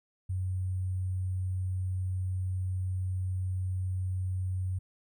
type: tone with sample-and-hold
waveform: sine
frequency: 92.7 Hz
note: F#2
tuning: 4 cents sharp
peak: -29 dBFS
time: 0.29-4.79 s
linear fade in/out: 10 ms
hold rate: 8820 Hz
effects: none